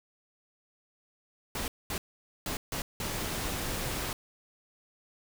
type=noise bursts at uneven times; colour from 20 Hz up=pink; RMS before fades=-34 dBFS; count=5; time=1.55-1.68 / 1.9-1.98 / 2.46-2.57 / 2.72-2.82 / 3-4.13 s; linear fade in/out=2 ms; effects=none